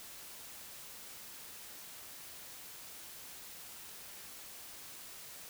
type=silence; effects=white hiss -50 dBFS RMS until 5.49 s